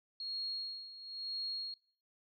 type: tone with tremolo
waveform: sine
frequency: 4288 Hz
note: C8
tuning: 42 cents sharp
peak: -36 dBFS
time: 0.2-1.74 s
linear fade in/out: 2 ms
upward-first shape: sine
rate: 1 Hz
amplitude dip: 75%
effects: noise-tail reverb RT60 0.5 s tail -21 dB re dry